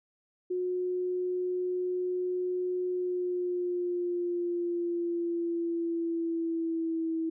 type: tone with pitch glide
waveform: sine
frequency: 362.8 to 325.1 Hz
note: F#4 to E4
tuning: -34 to -24 cents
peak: -28 dBFS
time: 0.5-7.3 s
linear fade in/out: 10 ms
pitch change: -190 cents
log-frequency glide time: 2.88-7.17 s
effects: none